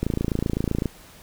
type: click train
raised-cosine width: 3 ms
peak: -10 dBFS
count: 24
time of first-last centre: 0.03-0.857 s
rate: 27.8 Hz
effects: pink hiss -48 dBFS RMS until 1.22 s